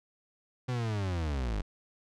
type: linear sweep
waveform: 40% pulse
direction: down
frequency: 128.4 to 46.25 Hz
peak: -29 dBFS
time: 0.68-1.62 s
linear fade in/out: 10 ms
effects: low-pass 6000 Hz 12 dB/octave